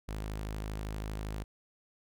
sawtooth tone, 52.6 Hz, G#1, 23 cents sharp, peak -32 dBFS, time 0.08-1.44 s, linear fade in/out 10 ms, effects none

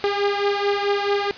sawtooth beating tone pair, 402.8 / 407.4 Hz, G4 / G#4, +47 / -33 cents, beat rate 4.6 Hz, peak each -17 / -20 dBFS, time 0.04-1.31 s, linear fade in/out 0 ms, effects white hiss -37 dBFS RMS until 1.37 s + resampled to 11025 Hz

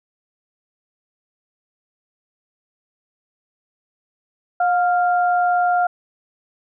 sine tone pair together, 714.3 / 1392 Hz, F5 / F6, +39 / -6 cents, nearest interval octave, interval 1155 cents, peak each -15 / -23 dBFS, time 4.6-5.87 s, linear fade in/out 5 ms, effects none

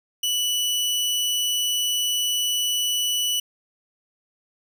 sawtooth tone, 2960 Hz, F#7, in tune, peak -18 dBFS, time 0.23-3.4 s, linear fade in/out 5 ms, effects none

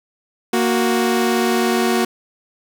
sawtooth tone pair together, 233.1 / 369.1 Hz, A#3 / F#4, 0 / -4 cents, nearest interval minor sixth, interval 796 cents, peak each -14 dBFS, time 0.53-2.05 s, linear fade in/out 5 ms, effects 8-bit

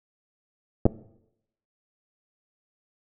clicks, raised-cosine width 2 ms, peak -5 dBFS, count 2, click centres 0.855 / 0.864 s, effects noise-tail reverb RT60 0.8 s tail -19 dB re dry

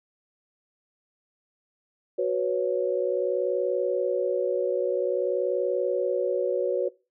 sine chord, F# suspended fourth, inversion none, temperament equal, 370 / 493.9 / 554.4 Hz, F#4 / B4 / C#5, 0 / 0 / 0 cents, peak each -27 dBFS, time 2.18-6.89 s, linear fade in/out 10 ms, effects noise-tail reverb RT60 0.3 s tail -22 dB re dry

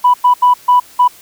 sine tone bursts at uneven times, 987.8 Hz, B5, in tune, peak -4 dBFS, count 5, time 0.04-0.14 / 0.24-0.34 / 0.42-0.54 / 0.68-0.8 / 0.99-1.08 s, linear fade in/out 10 ms, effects tanh soft clip ceiling -1 dBFS + white hiss -41 dBFS RMS until 1.21 s

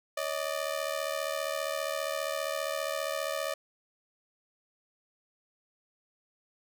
sawtooth ring-modulated tone, 597 Hz, D5, 28 cents sharp, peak -24 dBFS, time 0.17-3.54 s, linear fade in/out 5 ms, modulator 37.5 Hz, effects none

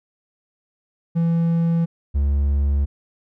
triangle tone pair in turn, 167.2 / 70.67 Hz, E3 / C#2, +25 / +34 cents, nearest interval octave + minor third, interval 1491 cents, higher first, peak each -14 / -14 dBFS, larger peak neither, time 1.15-1.86 / 2.14-2.86 s, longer second, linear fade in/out 20 ms, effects none

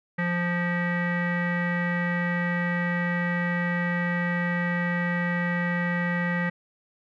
square tone with low-pass filter, 174.61 Hz, F3, in tune, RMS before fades -26 dBFS, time 0.18-6.5 s, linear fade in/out 10 ms, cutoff 1900 Hz, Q 7.1, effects none

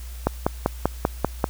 click train, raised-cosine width 1 ms, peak -4 dBFS, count 7, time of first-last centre 0.27-1.442 s, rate 5.12 Hz, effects added 60 Hz sine -33 dBFS peak until 1.49 s + white hiss -46 dBFS RMS until 1.49 s

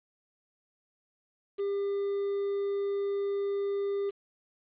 triangle tone, 400 Hz, G4, 35 cents sharp, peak -26 dBFS, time 1.58-4.11 s, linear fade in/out 20 ms, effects resampled to 8000 Hz + 9-bit

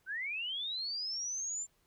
sine linear sweep, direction up, 1473 to 7310 Hz, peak -35 dBFS, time 0.06-1.67 s, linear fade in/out 50 ms, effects pink hiss -73 dBFS RMS until 1.86 s

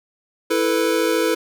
square chord, E suspended fourth, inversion none, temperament equal, 329.6 / 440 / 493.9 Hz, E4 / A4 / B4, 0 / 0 / 0 cents, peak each -22 dBFS, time 0.5-1.35 s, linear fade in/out 10 ms, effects none

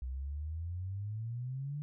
sine exponential sweep, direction up, 62 to 150 Hz, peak -36 dBFS, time 0.02-1.82 s, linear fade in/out 0 ms, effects none

